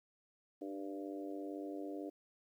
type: harmonic tone with a mistuned harmonic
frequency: 98 Hz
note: G2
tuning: in tune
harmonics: 3 / 4 / 5 / 6 / 7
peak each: -43 / -48 / -50 / -51 / -53 dBFS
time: 0.61-2.1 s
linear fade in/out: 10 ms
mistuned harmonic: 3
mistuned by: +25 cents
effects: 12-bit